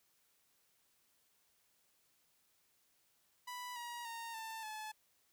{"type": "tone with pitch steps", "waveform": "sawtooth", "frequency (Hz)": [987.8, 954.7, 922.7, 891.8, 861.9], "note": ["B5", "A#5", "A#5", "A5", "A5"], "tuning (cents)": [0, 41, -18, 23, -36], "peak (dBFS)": -40, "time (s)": [3.47, 4.92], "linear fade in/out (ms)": 10, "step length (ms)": 290, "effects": ["white hiss -75 dBFS RMS until 5.32 s"]}